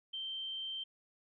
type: tone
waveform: sine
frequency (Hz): 3129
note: G7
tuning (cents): -4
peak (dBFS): -38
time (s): 0.13-0.84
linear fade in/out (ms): 10
effects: none